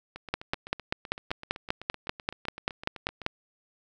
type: two click trains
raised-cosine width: 0.3 ms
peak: -24 / -10 dBFS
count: 25 / 16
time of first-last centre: 0.16-3.217 / 0.34-3.264 s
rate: 7.85 / 5.13 Hz
effects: none